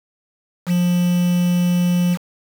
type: tone with quantisation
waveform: triangle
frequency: 176.7 Hz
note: F3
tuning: 21 cents sharp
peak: -12 dBFS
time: 0.66-2.18 s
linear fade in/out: 50 ms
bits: 5
effects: none